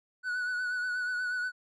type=tone with vibrato; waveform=triangle; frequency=1480 Hz; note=F#6; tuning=in tune; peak=-28 dBFS; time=0.23-1.52 s; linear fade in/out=50 ms; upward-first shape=triangle; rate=8.3 Hz; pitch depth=40 cents each way; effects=resampled to 24000 Hz